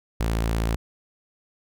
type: tone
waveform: sawtooth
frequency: 56 Hz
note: A1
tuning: 31 cents sharp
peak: -18 dBFS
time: 0.2-0.76 s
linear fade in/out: 5 ms
effects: none